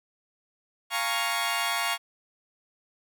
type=chord; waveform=15% pulse; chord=Bb minor seventh; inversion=second; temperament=equal; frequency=698.5 / 830.6 / 932.3 / 1108.7 Hz; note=F5 / Ab5 / Bb5 / Db6; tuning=0 / 0 / 0 / 0 cents; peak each=-25 / -28 / -26 / -23 dBFS; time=0.9-1.98 s; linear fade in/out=50 ms; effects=none